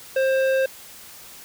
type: tone with low-pass filter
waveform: square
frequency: 530 Hz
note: C5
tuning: 22 cents sharp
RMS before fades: -20 dBFS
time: 0.16-0.66 s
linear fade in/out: 5 ms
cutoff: 2500 Hz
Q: 0.8
effects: white hiss -43 dBFS RMS until 1.44 s